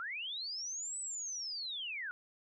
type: linear two-way sweep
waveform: sine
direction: up then down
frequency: 1308 to 8080 to 1402 Hz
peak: -38 dBFS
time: 0-2.11 s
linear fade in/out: 0 ms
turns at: 0.99 s
effects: none